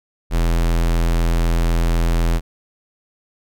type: tone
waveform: square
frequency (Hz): 42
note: E1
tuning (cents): +33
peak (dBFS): -15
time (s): 0.3-2.41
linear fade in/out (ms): 50
effects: none